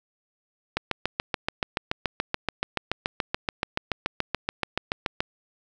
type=click train; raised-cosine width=0.3 ms; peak=-8 dBFS; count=32; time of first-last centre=0.77-5.205 s; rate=6.99 Hz; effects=none